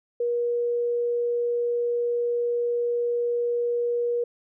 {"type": "tone", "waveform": "sine", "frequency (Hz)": 477.9, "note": "A#4", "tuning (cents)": 43, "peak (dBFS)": -22, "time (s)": [0.2, 4.24], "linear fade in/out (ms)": 5, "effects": []}